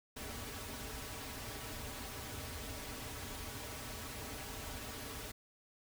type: noise with comb filter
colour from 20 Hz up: pink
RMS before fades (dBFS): -45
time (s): 0.16-5.32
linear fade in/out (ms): 10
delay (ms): 5.7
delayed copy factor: -0.75
effects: none